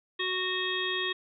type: harmonic tone with a mistuned harmonic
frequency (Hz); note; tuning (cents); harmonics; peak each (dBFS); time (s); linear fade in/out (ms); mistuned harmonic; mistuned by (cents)
370; F#4; 0; 1 / 3 / 5 / 7 / 9 / 10; -35 / -38 / -33 / -38 / -34 / -36; 0.19-1.13; 10; 9; -23
effects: none